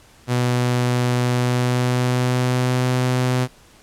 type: tone with pitch glide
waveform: sawtooth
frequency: 123.47 to 126.5 Hz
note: B2 to B2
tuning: 0 to +42 cents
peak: -13 dBFS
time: 0.27-3.48 s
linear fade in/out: 50 ms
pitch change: +42 cents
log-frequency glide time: 1.27-2.91 s
effects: pink hiss -50 dBFS RMS until 3.82 s + low-pass 11000 Hz 12 dB/octave